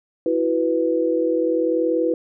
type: chord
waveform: sine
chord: E suspended second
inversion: none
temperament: equal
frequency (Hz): 329.6 / 370 / 493.9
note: E4 / F#4 / B4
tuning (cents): 0 / 0 / 0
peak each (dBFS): -21 / -25 / -20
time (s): 0.26-2.14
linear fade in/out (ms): 2
effects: none